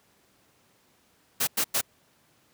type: noise bursts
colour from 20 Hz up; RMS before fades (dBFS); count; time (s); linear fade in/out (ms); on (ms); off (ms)
white; -25; 3; 1.4-1.813; 10; 73; 97
effects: pink hiss -64 dBFS RMS until 2.53 s + high-pass 100 Hz 12 dB/octave